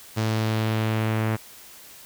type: tone with low-pass filter sweep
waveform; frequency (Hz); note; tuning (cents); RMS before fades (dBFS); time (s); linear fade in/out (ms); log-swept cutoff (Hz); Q
sawtooth; 110; A2; 0; -24; 0.16-1.37; 20; 5800 to 2100; 1.3
effects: white hiss -46 dBFS RMS until 2.05 s